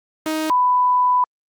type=tone pair in turn; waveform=sawtooth / sine; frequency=313.4 / 995 Hz; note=D#4 / B5; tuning=+13 / +13 cents; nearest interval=octave + minor sixth; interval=2000 cents; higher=second; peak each=-16 / -13 dBFS; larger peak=second; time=0.26-0.5 / 0.5-1.24 s; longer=second; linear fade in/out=2 ms; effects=Opus 24 kbps